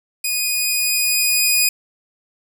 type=tone with level ramp; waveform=10% pulse; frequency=2476 Hz; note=D#7; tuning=9 cents flat; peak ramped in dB=-10 to -4 dBFS; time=0.24-1.69 s; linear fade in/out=5 ms; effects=none